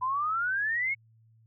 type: exponential sweep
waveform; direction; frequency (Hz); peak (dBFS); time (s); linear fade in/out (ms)
sine; up; 994 to 2217; -26; 0.01-0.95; 20
effects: added 112 Hz sine -58 dBFS peak until 1.46 s